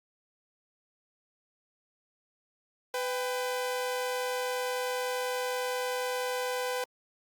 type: tone pair together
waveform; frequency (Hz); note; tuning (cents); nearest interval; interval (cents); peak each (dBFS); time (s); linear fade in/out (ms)
sawtooth; 501 / 791.5; B4 / G5; +25 / +17; minor sixth; 792; -27 / -34; 2.94-6.84; 2
effects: Opus 48 kbps